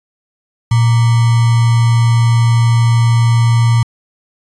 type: tone with sample-and-hold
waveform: sine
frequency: 116.54 Hz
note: A#2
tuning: in tune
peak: -7 dBFS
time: 0.71-3.83 s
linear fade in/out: 5 ms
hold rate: 1050 Hz
effects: resampled to 22050 Hz